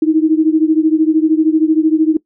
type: beating tone pair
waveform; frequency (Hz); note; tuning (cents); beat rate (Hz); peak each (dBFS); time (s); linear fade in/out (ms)
sine; 311.1 / 324.1; D#4 / E4; 0 / -29; 13; -11 / -13; 0.02-2.17; 5
effects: noise-tail reverb RT60 0.1 s tail -21 dB re dry